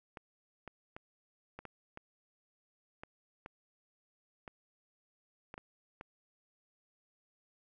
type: clicks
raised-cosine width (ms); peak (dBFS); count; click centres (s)
0.5; -30; 12; 0.172 / 0.677 / 0.965 / 1.59 / 1.653 / 1.974 / 3.035 / 3.461 / 4.478 / 5.541 / 5.579 / 6.011
effects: none